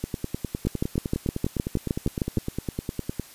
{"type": "two click trains", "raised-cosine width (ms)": 3, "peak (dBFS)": [-10, -14], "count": [12, 32], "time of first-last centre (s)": [[0.67, 2.373], [0.04, 3.197]], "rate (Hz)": [6.46, 9.82], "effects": ["white hiss -48 dBFS RMS until 3.34 s", "resampled to 32000 Hz"]}